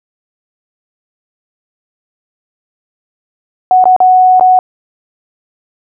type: tone with dropouts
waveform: sine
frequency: 740 Hz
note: F#5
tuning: in tune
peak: -3 dBFS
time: 3.71-4.59 s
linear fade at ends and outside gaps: 1 ms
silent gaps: 3.841-3.855 / 3.964-4.003 / 4.397-4.409 s
effects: none